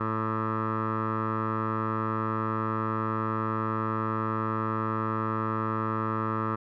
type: tone with low-pass filter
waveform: 15% pulse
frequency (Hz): 110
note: A2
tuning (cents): 0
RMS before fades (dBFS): -29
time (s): 0-6.56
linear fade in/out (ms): 10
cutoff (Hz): 1300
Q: 7.4
effects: none